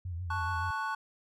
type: tone with vibrato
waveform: sine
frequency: 87.31 Hz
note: F2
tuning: in tune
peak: -34 dBFS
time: 0.05-0.71 s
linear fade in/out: 5 ms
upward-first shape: triangle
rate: 7.1 Hz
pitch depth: 110 cents each way
type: chord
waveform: triangle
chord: F# minor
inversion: first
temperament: equal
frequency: 880 / 1108.7 / 1480 Hz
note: A5 / C#6 / F#6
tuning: 0 / 0 / 0 cents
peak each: -34 dBFS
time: 0.3-0.95 s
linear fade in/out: 5 ms
effects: none